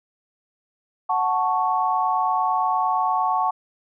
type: chord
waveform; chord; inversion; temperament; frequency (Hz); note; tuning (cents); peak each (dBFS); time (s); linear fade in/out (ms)
sine; F# minor; none; equal; 740 / 880 / 1108.7; F#5 / A5 / C#6; 0 / 0 / 0; -23; 1.09-3.51; 10
effects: none